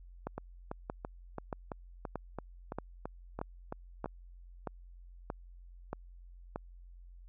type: two click trains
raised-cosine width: 1 ms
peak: -24 / -22 dBFS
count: 12 / 11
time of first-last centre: 0.38-4.059 / 0.27-6.559 s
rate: 2.99 / 1.59 Hz
effects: added 44 Hz sine -50 dBFS peak until 7.28 s